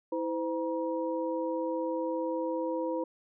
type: tone cluster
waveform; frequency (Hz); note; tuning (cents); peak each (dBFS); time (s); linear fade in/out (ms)
sine; 326 / 511 / 951; E4 / C5 / A#5; -19 / -41 / +34; -33 / -32 / -38; 0.12-3.04; 5
effects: none